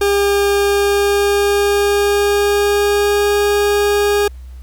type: tone with pitch glide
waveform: 40% pulse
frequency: 403 to 410 Hz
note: G4 to G#4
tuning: +48 to -22 cents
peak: -11 dBFS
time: 0.01-4.28 s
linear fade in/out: 5 ms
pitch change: +30 cents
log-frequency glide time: 0.52-3.32 s
effects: added 63 Hz sine -30 dBFS peak until 4.62 s + pink hiss -53 dBFS RMS until 4.62 s